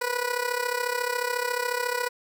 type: tone with amplitude modulation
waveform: 15% pulse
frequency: 490 Hz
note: B4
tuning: 14 cents flat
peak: -16 dBFS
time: 0.01-2.09 s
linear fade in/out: 10 ms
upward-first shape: sine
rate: 34.1 Hz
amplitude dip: 75%
effects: none